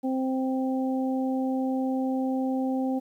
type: harmonic tone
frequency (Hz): 261.6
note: C4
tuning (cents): 0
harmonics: 1 / 2 / 3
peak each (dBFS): -25 / -33 / -35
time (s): 0.03-3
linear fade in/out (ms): 20
effects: 10-bit